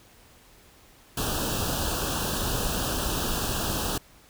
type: band-stop noise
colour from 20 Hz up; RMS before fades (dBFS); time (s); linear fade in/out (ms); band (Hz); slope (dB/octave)
pink; -28; 1.17-3.98; 5; 1700 to 2600; 96
effects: pink hiss -55 dBFS RMS until 4.29 s